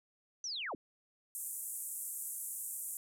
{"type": "linear sweep", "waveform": "sine", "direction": "down", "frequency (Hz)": [6140, 187.1], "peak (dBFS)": -37, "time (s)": [0.44, 0.75], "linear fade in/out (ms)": 2}
{"type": "band-pass noise", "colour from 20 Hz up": "pink", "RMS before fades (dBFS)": -42, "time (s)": [1.35, 2.97], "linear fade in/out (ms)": 0, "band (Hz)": [7800, 14000], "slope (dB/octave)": 48}
{"effects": []}